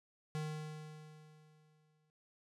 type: tone with exponential decay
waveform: square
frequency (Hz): 153.8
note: D#3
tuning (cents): -20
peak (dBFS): -37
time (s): 0.35-2.1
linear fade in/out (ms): 0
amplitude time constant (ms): 380
effects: low-pass 10000 Hz 12 dB/octave